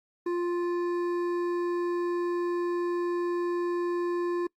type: tone with hard clipping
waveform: triangle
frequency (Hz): 349.3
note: F4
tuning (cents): 0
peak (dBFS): -28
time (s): 0.26-4.47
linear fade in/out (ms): 5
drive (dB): 13
effects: noise-tail reverb RT60 0.1 s tail -25 dB re dry + Opus 32 kbps